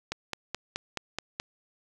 click train, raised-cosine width 0.2 ms, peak -14 dBFS, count 7, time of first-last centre 0.12-1.399 s, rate 4.69 Hz, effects none

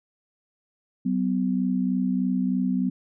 sine tone pair together, 188.86 / 252.1 Hz, F#3 / B3, +36 / +36 cents, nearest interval perfect fourth, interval 500 cents, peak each -24 dBFS, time 1.05-2.9 s, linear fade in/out 10 ms, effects none

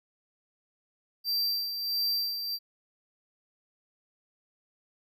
square tone with tremolo, 4699 Hz, D8, in tune, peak -26 dBFS, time 1.24-2.59 s, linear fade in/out 50 ms, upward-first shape sine, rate 1.5 Hz, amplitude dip 55%, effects none

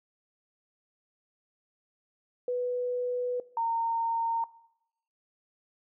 sine tone pair in turn, 493.9 / 917.9 Hz, B4 / A#5, 0 / -27 cents, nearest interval major seventh, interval 1073 cents, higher second, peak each -27 / -26 dBFS, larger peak second, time 2.48-3.4 / 3.57-4.44 s, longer first, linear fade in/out 2 ms, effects noise-tail reverb RT60 0.8 s tail -20 dB re dry

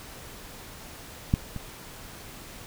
clicks, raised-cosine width 5 ms, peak -8 / -21 dBFS, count 2, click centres 1.339 / 1.563 s, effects pink hiss -44 dBFS RMS until 2.66 s

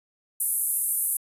pink band-pass noise, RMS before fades -26 dBFS, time 0.4-1.17 s, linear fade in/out 5 ms, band 9500 to 13000 Hz, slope 48 dB/octave, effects resampled to 32000 Hz

